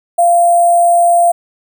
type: tone with sample-and-hold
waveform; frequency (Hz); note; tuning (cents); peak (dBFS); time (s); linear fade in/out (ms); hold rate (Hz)
sine; 692; F5; -16; -6; 0.18-1.32; 10; 8820
effects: none